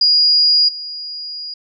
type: tone with level steps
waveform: sine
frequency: 4872 Hz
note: D#8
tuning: 37 cents flat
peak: -9 / -25 dBFS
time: 0.01-1.54 s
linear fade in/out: 5 ms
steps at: 0.68 s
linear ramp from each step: 10 ms
effects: none